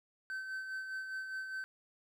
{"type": "tone with tremolo", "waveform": "triangle", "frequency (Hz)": 1538, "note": "G6", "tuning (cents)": -33, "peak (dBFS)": -35, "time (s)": [0.3, 1.64], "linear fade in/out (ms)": 0, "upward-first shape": "sine", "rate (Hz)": 4.9, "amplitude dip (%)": 45, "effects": []}